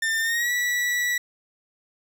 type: tone with pitch glide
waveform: 40% pulse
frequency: 1797 to 1948.4 Hz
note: A6 to B6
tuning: +36 to -24 cents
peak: -21 dBFS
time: 0.02-1.18 s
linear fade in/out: 5 ms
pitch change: +140 cents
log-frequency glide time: 0.22-0.51 s
effects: none